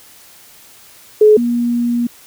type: tone pair in turn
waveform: sine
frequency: 426.1 / 238.7 Hz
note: G#4 / A#3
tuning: +44 / +41 cents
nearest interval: minor seventh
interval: 1003 cents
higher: first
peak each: -4 / -13 dBFS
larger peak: first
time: 1.21-1.37 / 1.37-2.07 s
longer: second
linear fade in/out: 5 ms
effects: white hiss -43 dBFS RMS until 2.26 s